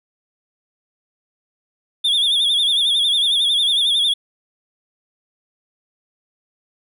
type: tone with vibrato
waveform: triangle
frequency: 3457 Hz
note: A7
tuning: 31 cents flat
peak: -13 dBFS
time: 2.04-4.14 s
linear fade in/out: 10 ms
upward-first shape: sine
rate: 11 Hz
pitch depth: 93 cents each way
effects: none